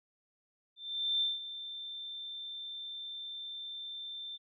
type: tone with ADSR envelope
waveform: sine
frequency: 3565 Hz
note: A7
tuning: 22 cents sharp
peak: -27 dBFS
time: 0.76-4.38 s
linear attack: 450 ms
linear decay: 180 ms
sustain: -13 dB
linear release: 30 ms
effects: none